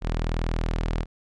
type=tone; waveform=sawtooth; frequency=40.61 Hz; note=E1; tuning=25 cents flat; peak=-20 dBFS; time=0.01-1.06 s; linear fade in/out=50 ms; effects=low-pass 5000 Hz 12 dB/octave